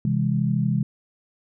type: chord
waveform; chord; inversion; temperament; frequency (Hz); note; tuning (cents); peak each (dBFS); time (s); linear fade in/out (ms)
sine; C augmented; none; just; 130.81 / 163.52 / 204.4; C3 / E3 / G#3; 0 / -14 / -27; -23 / -24 / -24; 0.05-0.83; 2
effects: none